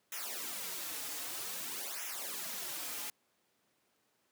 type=noise with flanger; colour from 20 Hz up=white; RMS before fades=-41 dBFS; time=0.12-3.1 s; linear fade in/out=2 ms; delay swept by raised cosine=0.22 to 5.32 ms; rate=0.52 Hz; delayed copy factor=-0.95; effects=pink hiss -75 dBFS RMS until 4.31 s + high-pass 200 Hz 12 dB/octave